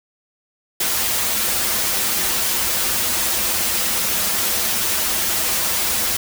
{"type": "noise with comb filter", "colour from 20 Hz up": "white", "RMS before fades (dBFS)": -20, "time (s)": [0.8, 6.17], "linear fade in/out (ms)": 5, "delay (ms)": 7, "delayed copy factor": -0.95, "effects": []}